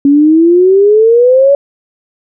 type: exponential sweep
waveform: sine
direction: up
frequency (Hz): 277 to 570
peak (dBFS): -3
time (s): 0.05-1.55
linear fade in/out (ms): 2
effects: none